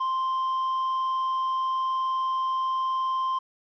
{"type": "tone", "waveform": "triangle", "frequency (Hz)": 1046.5, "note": "C6", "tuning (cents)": 0, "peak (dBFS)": -22, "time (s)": [0, 3.39], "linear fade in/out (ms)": 10, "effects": ["resampled to 11025 Hz", "10-bit"]}